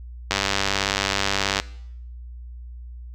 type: click train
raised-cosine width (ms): 0.2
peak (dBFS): -3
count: 128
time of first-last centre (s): 0.31-1.599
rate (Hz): 98.5
effects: noise-tail reverb RT60 0.7 s tail -19 dB re dry + added 60 Hz sine -35 dBFS peak until 3.14 s